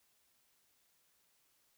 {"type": "silence", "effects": ["white hiss -74 dBFS RMS until 1.77 s"]}